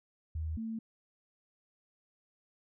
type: tone pair in turn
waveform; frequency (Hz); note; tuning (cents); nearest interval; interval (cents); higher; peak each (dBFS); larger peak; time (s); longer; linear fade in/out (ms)
sine; 79.2 / 224; D#2 / A3; +31 / +31; octave + tritone; 1800; second; -33 / -35; first; 0.35-0.57 / 0.57-0.79; neither; 5
effects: none